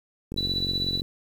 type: click train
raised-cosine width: 3 ms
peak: -20 dBFS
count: 33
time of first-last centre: 0.32-1.019 s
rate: 45.8 Hz
type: tone with tremolo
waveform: sine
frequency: 3958 Hz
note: B7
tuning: 3 cents sharp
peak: -22 dBFS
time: 0.37-1.01 s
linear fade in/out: 10 ms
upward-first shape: triangle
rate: 16 Hz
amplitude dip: 70%
effects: 8-bit